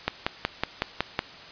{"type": "click train", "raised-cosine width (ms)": 0.3, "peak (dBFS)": -7, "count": 7, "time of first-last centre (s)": [0.08, 1.191], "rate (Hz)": 5.4, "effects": ["white hiss -44 dBFS RMS until 1.51 s", "resampled to 11025 Hz"]}